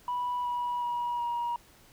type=tone with pitch steps; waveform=sine; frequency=982 / 971.8 / 961.8 / 951.8 Hz; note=B5 / B5 / B5 / A#5; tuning=-10 / -28 / -46 / +36 cents; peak=-27 dBFS; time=0.08-1.56 s; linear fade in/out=2 ms; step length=370 ms; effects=tanh soft clip ceiling -26 dBFS + pink hiss -58 dBFS RMS until 1.92 s